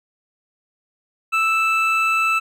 triangle tone pair together, 1318.5 / 2637 Hz, E6 / E7, 0 / 0 cents, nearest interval octave, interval 1200 cents, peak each -17 dBFS, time 1.32-2.4 s, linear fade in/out 20 ms, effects none

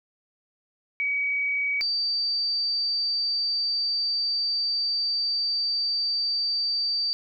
sine tone pair in turn, 2266 / 4638 Hz, C#7 / D8, +37 / -22 cents, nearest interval octave, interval 1241 cents, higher second, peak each -23 dBFS, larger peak neither, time 1-1.81 / 1.81-7.13 s, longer second, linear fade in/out 0 ms, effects none

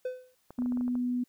triangle tone with exponential decay, 507 Hz, B4, 45 cents sharp, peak -26 dBFS, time 0.05-0.35 s, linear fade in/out 5 ms, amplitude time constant 65 ms
clicks, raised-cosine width 1 ms, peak -31 dBFS, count 9, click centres 0.506 / 0.588 / 0.621 / 0.66 / 0.722 / 0.773 / 0.81 / 0.88 / 0.954 s
sine tone, 246.9 Hz, B3, in tune, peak -27 dBFS, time 0.58-1.24 s, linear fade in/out 10 ms
effects white hiss -71 dBFS RMS until 1.28 s

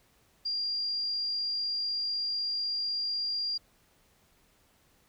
sine tone, 4784 Hz, D8, 31 cents sharp, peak -29 dBFS, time 0.45-3.58 s, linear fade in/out 10 ms, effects pink hiss -66 dBFS RMS until 5.08 s

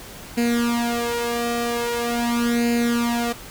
sawtooth tone with flanger, 236.7 Hz, A#3, 27 cents sharp, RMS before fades -22 dBFS, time 0.37-3.33 s, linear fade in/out 10 ms, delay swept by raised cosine 0.43 to 2.63 ms, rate 0.43 Hz, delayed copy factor +0.85, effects pink hiss -39 dBFS RMS until 3.5 s

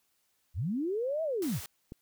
sine linear two-way sweep, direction up then down, 60 to 659.3 to 60 Hz, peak -29 dBFS, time 0.54-1.61 s, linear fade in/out 50 ms, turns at 1.23 s
white noise, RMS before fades -43 dBFS, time 1.42-1.66 s, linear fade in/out 2 ms
click, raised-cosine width 3 ms, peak -29 dBFS, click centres 1.921 s
effects white hiss -74 dBFS RMS until 2.01 s

